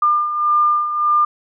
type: beating tone pair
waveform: sine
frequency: 1200 / 1201.7 Hz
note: D6 / D6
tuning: +37 / +39 cents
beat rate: 1.7 Hz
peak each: -21 / -14 dBFS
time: 0.02-1.25 s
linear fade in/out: 5 ms
effects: none